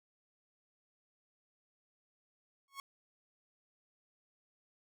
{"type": "tone with exponential growth", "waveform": "sawtooth", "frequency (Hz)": 1100, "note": "C#6", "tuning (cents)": -14, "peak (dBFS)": -35, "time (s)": [2.68, 2.8], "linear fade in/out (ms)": 1, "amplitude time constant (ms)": 24, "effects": []}